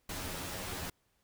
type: noise with comb filter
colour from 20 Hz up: pink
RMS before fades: -40 dBFS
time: 0.09-0.9 s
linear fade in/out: 5 ms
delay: 11 ms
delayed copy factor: +0.75
effects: pink hiss -75 dBFS RMS until 1.23 s